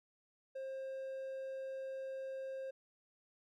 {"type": "tone", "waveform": "triangle", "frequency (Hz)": 532, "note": "C5", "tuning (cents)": 29, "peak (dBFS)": -39, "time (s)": [0.55, 2.71], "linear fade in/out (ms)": 10, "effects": []}